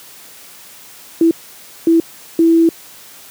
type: tone bursts at uneven times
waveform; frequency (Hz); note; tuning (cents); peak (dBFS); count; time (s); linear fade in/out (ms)
sine; 330.5; E4; +5; -7; 3; 1.21-1.31 / 1.87-2 / 2.39-2.69; 2
effects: white hiss -39 dBFS RMS until 3.3 s + high-pass 100 Hz 12 dB/octave